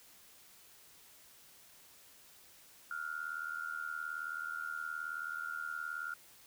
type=tone with amplitude modulation; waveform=sine; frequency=1410 Hz; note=F6; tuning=16 cents sharp; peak=-34 dBFS; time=2.91-6.14 s; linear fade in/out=2 ms; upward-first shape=sine; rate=78.9 Hz; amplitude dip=85%; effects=white hiss -60 dBFS RMS until 6.46 s